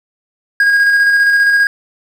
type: tone with tremolo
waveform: triangle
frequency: 1634 Hz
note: G#6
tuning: 29 cents flat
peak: -5 dBFS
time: 0.6-1.67 s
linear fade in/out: 2 ms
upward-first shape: square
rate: 15 Hz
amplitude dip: 25%
effects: none